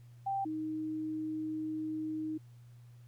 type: tone pair in turn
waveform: sine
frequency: 784 / 312.2 Hz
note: G5 / D#4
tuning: 0 / +6 cents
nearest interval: octave + major third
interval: 1594 cents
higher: first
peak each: -31 / -34 dBFS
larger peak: first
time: 0.26-0.45 / 0.45-2.38 s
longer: second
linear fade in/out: 10 ms
effects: added 120 Hz sine -52 dBFS peak until 3.07 s + pink hiss -71 dBFS RMS until 3.07 s